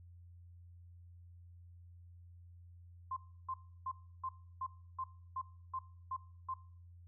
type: tone bursts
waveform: sine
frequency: 1046.5 Hz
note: C6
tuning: in tune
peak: -37 dBFS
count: 10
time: 3.11-6.54 s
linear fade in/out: 5 ms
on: 55 ms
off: 320 ms
effects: noise-tail reverb RT60 0.5 s tail -17 dB re dry + added 87 Hz sine -54 dBFS peak until 7.07 s